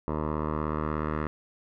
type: tone with low-pass filter sweep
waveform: 10% pulse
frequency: 76.7 Hz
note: D#2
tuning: 24 cents flat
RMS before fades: -30 dBFS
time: 0.08-1.27 s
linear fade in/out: 0 ms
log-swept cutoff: 930 to 1500 Hz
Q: 2.5
effects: none